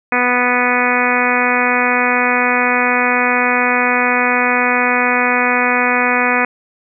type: harmonic tone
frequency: 246.9 Hz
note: B3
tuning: in tune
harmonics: 1 / 2 / 3 / 4 / 5 / 6 / 7 / 8 / 9 / 10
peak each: -21 / -21 / -21 / -21 / -21 / -21 / -21 / -21 / -21 / -21 dBFS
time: 0.12-6.45 s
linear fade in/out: 2 ms
effects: none